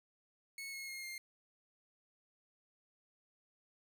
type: tone with pitch steps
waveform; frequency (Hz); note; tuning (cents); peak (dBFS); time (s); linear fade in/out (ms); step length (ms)
sawtooth; 2198 / 2170 / 2143 / 2116; C#7 / C#7 / C7 / C7; -15 / -37 / +41 / +19; -40; 0.58-1.18; 2; 150
effects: none